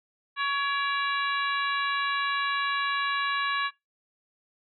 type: harmonic tone with a mistuned harmonic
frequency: 560 Hz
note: C#5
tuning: 18 cents sharp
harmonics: 2 / 3 / 4 / 5 / 6 / 7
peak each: -28 / -29 / -35 / -36 / -41 / -37 dBFS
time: 0.36-3.71 s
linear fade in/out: 50 ms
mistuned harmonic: 4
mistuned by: +63 cents
effects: noise-tail reverb RT60 0.2 s tail -22 dB re dry